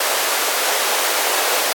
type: high-pass noise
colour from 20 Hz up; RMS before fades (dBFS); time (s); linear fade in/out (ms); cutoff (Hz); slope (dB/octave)
pink; -19; 0-1.73; 5; 460; 24
effects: AAC 64 kbps